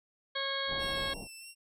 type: harmonic tone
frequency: 547 Hz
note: C#5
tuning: 23 cents flat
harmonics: 1 / 2 / 3 / 4 / 6 / 7 / 8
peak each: -39 / -40 / -38 / -42 / -37 / -42 / -42 dBFS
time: 0.35-1.14 s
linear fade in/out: 10 ms
type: low-pass noise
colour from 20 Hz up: pink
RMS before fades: -43 dBFS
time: 0.67-1.28 s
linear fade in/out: 50 ms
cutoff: 950 Hz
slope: 96 dB/octave
type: tone with vibrato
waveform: 15% pulse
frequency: 2700 Hz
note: E7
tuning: 41 cents sharp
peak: -39 dBFS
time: 0.78-1.55 s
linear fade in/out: 50 ms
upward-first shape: sine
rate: 3.1 Hz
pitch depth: 28 cents each way
effects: none